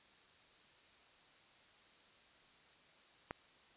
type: click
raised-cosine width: 0.5 ms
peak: -26 dBFS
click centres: 3.309 s
effects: white hiss -65 dBFS RMS until 3.76 s + resampled to 8000 Hz